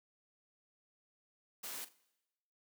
white noise with echo, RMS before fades -44 dBFS, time 1.63-1.85 s, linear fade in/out 10 ms, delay 42 ms, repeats 2, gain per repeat -15 dB, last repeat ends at 1.934 s, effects noise-tail reverb RT60 1.0 s tail -22 dB re dry + high-pass 200 Hz 12 dB/octave

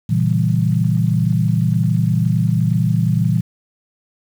sine chord, A# diminished seventh, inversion none, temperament equal, 116.54 / 138.59 / 164.81 / 196 Hz, A#2 / C#3 / E3 / G3, 0 / 0 / 0 / 0 cents, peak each -17 / -22 / -17 / -22 dBFS, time 0.09-3.41 s, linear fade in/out 10 ms, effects 7-bit

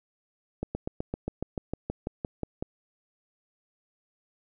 slowing click train, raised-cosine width 2 ms, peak -17 dBFS, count 14, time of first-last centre 0.63-2.625 s, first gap 120 ms, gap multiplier 1.04, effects none

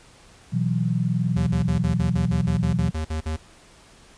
sine chord, B suspended fourth, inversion none, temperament equal, 123.47 / 164.81 / 185 Hz, B2 / E3 / F#3, 0 / 0 / 0 cents, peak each -24 / -24 / -25 dBFS, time 0.52-2.91 s, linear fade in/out 20 ms
square tone bursts, 78.6 Hz, D#2, 18 cents sharp, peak -25 dBFS, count 13, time 1.36-3.366 s, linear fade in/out 10 ms, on 110 ms, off 48 ms
effects pink hiss -51 dBFS RMS until 4.17 s + resampled to 22050 Hz

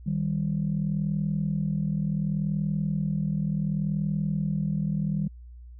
sine tone pair together, 155.56 / 196.25 Hz, D#3 / G3, 0 / +2 cents, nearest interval major third, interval 402 cents, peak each -26 / -27 dBFS, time 0.06-5.28 s, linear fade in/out 10 ms, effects tanh soft clip ceiling -17 dBFS + added 60 Hz sine -42 dBFS peak until 5.79 s

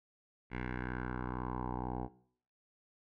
10% pulse tone with low-pass filter sweep, 62.1 Hz, B1, 10 cents sharp, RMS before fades -39 dBFS, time 0.5-2.09 s, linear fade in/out 50 ms, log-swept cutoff 2100 to 720 Hz, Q 3.4, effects noise-tail reverb RT60 0.6 s tail -19 dB re dry

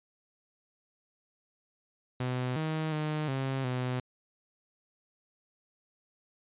sawtooth tone with pitch steps, 126.3 / 157.3 / 153.1 / 133.8 / 126.4 Hz, B2 / D#3 / D#3 / C3 / B2, +39 / +19 / -28 / +39 / +41 cents, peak -26 dBFS, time 2.2-4 s, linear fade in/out 5 ms, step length 360 ms, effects resampled to 8000 Hz

